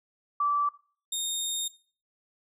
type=tone pair in turn; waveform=sine / 20% pulse; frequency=1161 / 3686 Hz; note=D6 / A#7; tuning=-20 / -20 cents; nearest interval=octave + minor sixth; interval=2000 cents; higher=second; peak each=-23 dBFS; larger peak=neither; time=0.4-0.69 / 1.12-1.68 s; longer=second; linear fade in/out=5 ms; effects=noise-tail reverb RT60 0.4 s tail -18 dB re dry